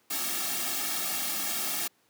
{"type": "noise with comb filter", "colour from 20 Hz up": "white", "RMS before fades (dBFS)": -31, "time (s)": [0.1, 1.88], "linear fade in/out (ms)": 10, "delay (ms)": 2, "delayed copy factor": -0.95, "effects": ["pink hiss -67 dBFS RMS until 2.09 s", "high-pass 200 Hz 12 dB/octave"]}